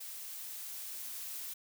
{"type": "noise with level ramp", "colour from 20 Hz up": "blue", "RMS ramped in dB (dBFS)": [-45, -42], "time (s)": [0, 1.54], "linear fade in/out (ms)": 10, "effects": []}